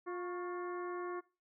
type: harmonic tone with a mistuned harmonic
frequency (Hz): 353.8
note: F4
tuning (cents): +23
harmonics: 1 / 2 / 3 / 4 / 5 / 6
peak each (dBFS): -39 / -50 / -45 / -53 / -54 / -60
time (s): 0.06-1.21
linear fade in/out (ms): 20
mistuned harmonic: 3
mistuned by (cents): +65
effects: noise-tail reverb RT60 0.3 s tail -20 dB re dry